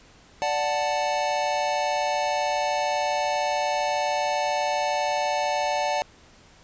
square chord, D major, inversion none, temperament equal, 587.3 / 740 / 880 Hz, D5 / F#5 / A5, 0 / 0 / 0 cents, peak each -28 dBFS, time 0.42-6.02 s, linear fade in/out 0 ms, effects pink hiss -53 dBFS RMS until 6.63 s + resampled to 16000 Hz

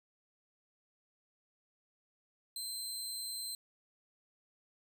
20% pulse tone, 4110 Hz, C8, 32 cents flat, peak -33 dBFS, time 2.56-3.55 s, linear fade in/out 2 ms, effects none

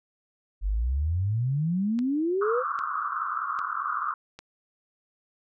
sine exponential sweep, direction up, 45.27 to 528 Hz, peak -23 dBFS, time 0.61-2.64 s, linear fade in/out 50 ms
click train, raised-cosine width 0.2 ms, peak -25 dBFS, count 4, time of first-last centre 1.99-4.39 s, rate 1.25 Hz
pink band-pass noise, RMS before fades -30 dBFS, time 2.41-4.14 s, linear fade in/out 5 ms, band 1100 to 1400 Hz, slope 96 dB/octave
effects none

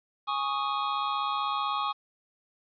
square chord, Ab suspended fourth, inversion none, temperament equal, 830.6 / 1108.7 / 1244.5 Hz, Ab5 / Db6 / Eb6, 0 / 0 / 0 cents, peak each -34 / -31 / -33 dBFS, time 0.27-1.93 s, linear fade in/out 20 ms, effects resampled to 11025 Hz + 10-bit

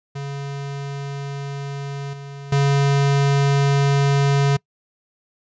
square tone with level steps, 140.1 Hz, C#3, 19 cents sharp, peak -27 / -33 / -15 dBFS, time 0.15-4.57 s, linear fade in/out 10 ms, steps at 2.13 / 2.52 s, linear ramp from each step 5 ms, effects noise-tail reverb RT60 0.1 s tail -24 dB re dry + resampled to 16000 Hz

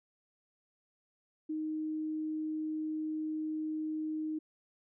sine tone, 311.1 Hz, D#4, in tune, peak -33 dBFS, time 1.49-4.39 s, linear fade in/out 10 ms, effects none

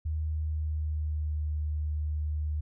sine tone with pitch glide, 77.78 to 75.83 Hz, D#2 to D#2, 0 to -44 cents, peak -28 dBFS, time 0.05-2.61 s, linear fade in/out 10 ms, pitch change -44 cents, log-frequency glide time 0.22-1.46 s, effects none

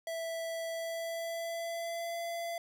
square tone with pitch glide, 659.3 to 678.6 Hz, E5 to F5, 0 to -50 cents, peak -36 dBFS, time 0.07-2.58 s, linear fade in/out 2 ms, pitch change +50 cents, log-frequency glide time 0.69-2.19 s, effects none

